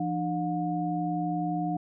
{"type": "tone cluster", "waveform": "sine", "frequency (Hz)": [170.5, 302, 718], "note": ["F3", "D4", "F5"], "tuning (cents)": [-41, 48, 48], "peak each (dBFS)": -31, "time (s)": [0, 1.77], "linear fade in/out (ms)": 5, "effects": []}